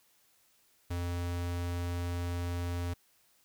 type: tone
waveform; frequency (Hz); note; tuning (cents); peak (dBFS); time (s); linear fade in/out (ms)
square; 87.31; F2; 0; -33; 0.9-2.94; 10
effects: white hiss -68 dBFS RMS until 3.44 s